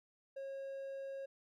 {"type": "tone", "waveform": "triangle", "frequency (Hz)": 544, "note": "C#5", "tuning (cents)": -33, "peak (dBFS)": -40, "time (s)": [0.36, 1.26], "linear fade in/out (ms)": 10, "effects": []}